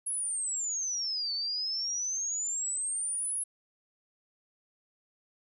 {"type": "exponential two-way sweep", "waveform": "sine", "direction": "down then up", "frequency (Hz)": [10680, 4466, 10680], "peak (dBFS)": -30, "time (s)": [0.06, 3.44], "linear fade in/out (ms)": 10, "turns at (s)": 1.33, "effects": []}